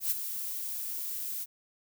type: noise with ADSR envelope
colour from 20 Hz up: violet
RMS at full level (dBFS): -27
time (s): 0-1.46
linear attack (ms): 110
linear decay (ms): 19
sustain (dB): -9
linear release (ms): 34
effects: none